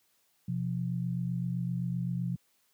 sine tone pair together, 126.85 / 174.61 Hz, B2 / F3, +47 / 0 cents, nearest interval tritone, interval 553 cents, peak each -32 / -32 dBFS, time 0.48-2.36 s, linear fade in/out 5 ms, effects white hiss -71 dBFS RMS until 2.73 s + high-pass 80 Hz 12 dB/octave

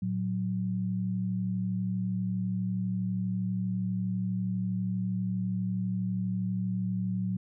sine tone pair together, 112.66 / 185 Hz, A2 / F#3, +41 / 0 cents, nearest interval major sixth, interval 859 cents, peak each -33 / -29 dBFS, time 0.02-7.37 s, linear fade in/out 5 ms, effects none

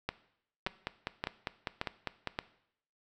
two click trains, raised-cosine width 0.3 ms, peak -16 / -17 dBFS, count 5 / 9, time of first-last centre 0.09-2.389 / 0.67-2.273 s, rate 1.74 / 4.99 Hz, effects noise-tail reverb RT60 0.7 s tail -17 dB re dry

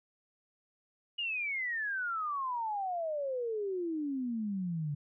sine exponential sweep, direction down, 2900 to 141.9 Hz, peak -32 dBFS, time 1.18-4.95 s, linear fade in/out 10 ms, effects none

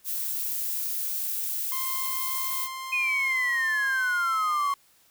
violet noise, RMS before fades -30 dBFS, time 0.04-2.69 s, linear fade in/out 50 ms
sawtooth tone, 1051 Hz, C6, 7 cents sharp, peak -30 dBFS, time 1.72-4.74 s, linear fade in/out 0 ms
sine exponential sweep, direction down, 2510 to 1103 Hz, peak -23 dBFS, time 2.92-4.74 s, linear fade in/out 10 ms
effects white hiss -61 dBFS RMS until 5.1 s

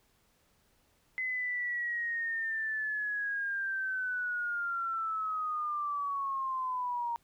sine linear sweep, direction down, 2040 to 932.3 Hz, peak -31 dBFS, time 1.18-7.16 s, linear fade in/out 0 ms, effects pink hiss -70 dBFS RMS until 7.23 s

